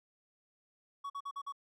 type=tone bursts; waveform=triangle; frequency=1123 Hz; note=C#6; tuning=22 cents sharp; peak=-36 dBFS; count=5; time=1.04-1.524 s; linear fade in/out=10 ms; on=60 ms; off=46 ms; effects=none